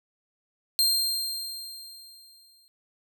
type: tone with exponential decay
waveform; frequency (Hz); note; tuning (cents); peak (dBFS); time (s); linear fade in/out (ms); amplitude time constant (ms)
sawtooth; 4186; C8; 0; -16; 0.79-2.68; 0; 410
effects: none